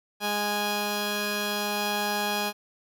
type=tone pair together; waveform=10% pulse; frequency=206.9 / 827 Hz; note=G#3 / G#5; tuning=-6 / -8 cents; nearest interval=2 octaves; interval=2398 cents; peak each=-21 dBFS; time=0.2-2.53 s; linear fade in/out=50 ms; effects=none